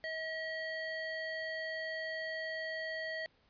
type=harmonic tone; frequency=639 Hz; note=D#5; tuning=46 cents sharp; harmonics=1 / 3 / 5 / 7; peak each=-41 / -39 / -52 / -49 dBFS; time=0.04-3.26 s; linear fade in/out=0 ms; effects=pink hiss -70 dBFS RMS until 3.49 s + resampled to 11025 Hz